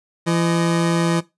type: tone pair together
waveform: 25% pulse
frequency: 168.6 / 620.9 Hz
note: E3 / D#5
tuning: +39 / -4 cents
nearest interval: octave + major seventh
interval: 2257 cents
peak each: -13 / -24 dBFS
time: 0.26-1.21 s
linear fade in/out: 20 ms
effects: noise-tail reverb RT60 0.2 s tail -18 dB re dry + resampled to 24000 Hz